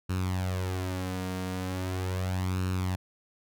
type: tone with flanger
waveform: sawtooth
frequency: 92.5 Hz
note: F#2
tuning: in tune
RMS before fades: -31 dBFS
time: 0.09-2.96 s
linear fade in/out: 10 ms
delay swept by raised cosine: 0.73 to 4.33 ms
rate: 0.39 Hz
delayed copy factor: +0.65
effects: none